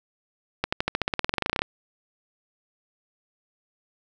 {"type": "accelerating click train", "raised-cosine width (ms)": 0.3, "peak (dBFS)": -7, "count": 20, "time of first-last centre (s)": [0.64, 1.619], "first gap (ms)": 85, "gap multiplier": 0.94, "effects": []}